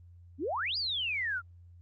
sine exponential two-way sweep, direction up then down, 241.4 to 4978 to 1338 Hz, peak -30 dBFS, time 0.38-1.42 s, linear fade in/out 50 ms, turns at 0.77 s, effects added 87 Hz sine -51 dBFS peak until 1.81 s + Opus 24 kbps

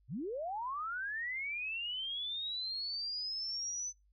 sine linear sweep, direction up, 95.9 to 6080 Hz, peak -36 dBFS, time 0.08-3.93 s, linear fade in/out 50 ms, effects noise-tail reverb RT60 0.2 s tail -25 dB re dry + added 50 Hz sine -66 dBFS peak until 4.12 s

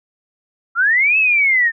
sine linear two-way sweep, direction up then down, 1318.5 to 2637 to 1791 Hz, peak -11 dBFS, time 0.75-1.72 s, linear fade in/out 50 ms, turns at 1.18 s, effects none

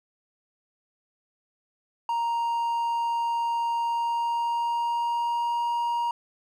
triangle tone with pitch glide, 934 to 944.9 Hz, A#5 to A#5, +3 to +23 cents, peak -22 dBFS, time 2.09-6.11 s, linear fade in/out 2 ms, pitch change +20 cents, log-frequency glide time 3.81-5.61 s, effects none

